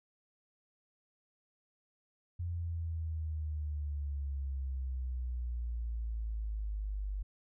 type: exponential sweep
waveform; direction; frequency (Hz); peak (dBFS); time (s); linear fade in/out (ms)
sine; down; 87.31 to 48.74; -34; 2.39-7.23; 10
effects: none